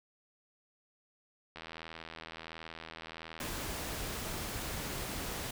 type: click train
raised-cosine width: 0.3 ms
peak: -28 dBFS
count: 158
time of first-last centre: 1.56-3.489 s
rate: 81.4 Hz
type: noise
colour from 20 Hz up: pink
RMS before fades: -39 dBFS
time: 3.4-5.51 s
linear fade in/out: 5 ms
effects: none